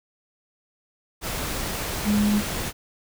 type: tone in noise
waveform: sine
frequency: 207.7 Hz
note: G#3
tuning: in tune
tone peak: -18 dBFS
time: 2.04-2.43 s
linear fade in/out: 50 ms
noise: pink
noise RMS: -29 dBFS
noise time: 1.21-2.73 s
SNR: +8 dB
effects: none